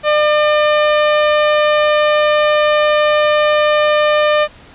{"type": "tone", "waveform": "sawtooth", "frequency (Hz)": 601, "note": "D5", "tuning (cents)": 40, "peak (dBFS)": -6, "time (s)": [0.03, 4.48], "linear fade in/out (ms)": 50, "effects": ["pink hiss -41 dBFS RMS until 4.74 s", "resampled to 8000 Hz"]}